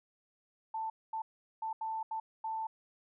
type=tone bursts at uneven times; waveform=sine; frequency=886 Hz; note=A5; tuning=12 cents sharp; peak=-34 dBFS; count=6; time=0.74-0.9 / 1.13-1.22 / 1.62-1.73 / 1.81-2.03 / 2.11-2.2 / 2.44-2.67 s; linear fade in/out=5 ms; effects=none